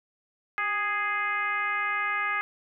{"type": "tone with frequency modulation", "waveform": "sine", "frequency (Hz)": 1661.2, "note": "G#6", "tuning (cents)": 0, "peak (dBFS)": -25, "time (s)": [0.58, 2.41], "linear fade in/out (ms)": 0, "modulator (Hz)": 424, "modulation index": 1.5, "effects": []}